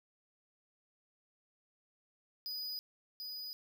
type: tone with echo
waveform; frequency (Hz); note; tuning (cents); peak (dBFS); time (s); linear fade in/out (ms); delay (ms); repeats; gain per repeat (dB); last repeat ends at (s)
square; 4957; D#8; -7; -39; 2.46-2.79; 0; 740; 1; -3; 3.53
effects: none